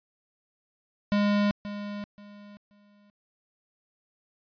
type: tone with echo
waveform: square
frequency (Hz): 205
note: G#3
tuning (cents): -22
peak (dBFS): -22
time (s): 1.12-1.51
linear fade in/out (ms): 0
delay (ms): 530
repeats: 3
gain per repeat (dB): -12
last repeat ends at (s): 3.1
effects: resampled to 11025 Hz